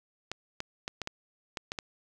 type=clicks; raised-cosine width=0.2 ms; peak=-17 dBFS; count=8; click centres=0.316 / 0.604 / 0.879 / 1.017 / 1.074 / 1.572 / 1.719 / 1.788 s; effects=none